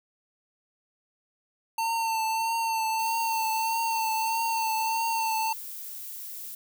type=tone with vibrato; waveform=square; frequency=900 Hz; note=A5; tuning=39 cents sharp; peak=-26 dBFS; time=1.78-5.53 s; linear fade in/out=5 ms; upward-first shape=triangle; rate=1.6 Hz; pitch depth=33 cents each way
type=noise; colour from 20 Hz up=violet; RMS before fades=-39 dBFS; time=2.99-6.55 s; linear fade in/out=5 ms
effects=none